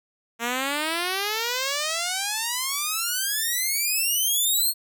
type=exponential sweep; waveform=5% pulse; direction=up; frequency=228.6 to 4357 Hz; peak=-13 dBFS; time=0.39-4.74 s; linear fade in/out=50 ms; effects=none